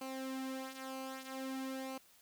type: tone with flanger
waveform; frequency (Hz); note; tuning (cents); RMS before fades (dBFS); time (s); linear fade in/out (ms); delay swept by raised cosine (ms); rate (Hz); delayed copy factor
sawtooth; 264.1; C4; +16; -43; 0.01-1.98; 5; 0.56 to 4.36; 0.51; -0.65
effects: white hiss -65 dBFS RMS until 2.21 s